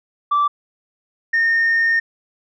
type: tone pair in turn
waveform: sine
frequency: 1165 / 1830.3 Hz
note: D6 / A#6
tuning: -14 / -32 cents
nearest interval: minor sixth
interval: 782 cents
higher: second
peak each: -12 dBFS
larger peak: neither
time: 0.31-0.48 / 1.33-2 s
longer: second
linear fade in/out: 10 ms
effects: tanh soft clip ceiling -11 dBFS